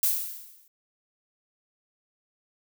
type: noise with exponential decay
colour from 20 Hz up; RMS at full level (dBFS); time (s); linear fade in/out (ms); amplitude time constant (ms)
violet; -21; 0.03-0.68; 2; 140
effects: none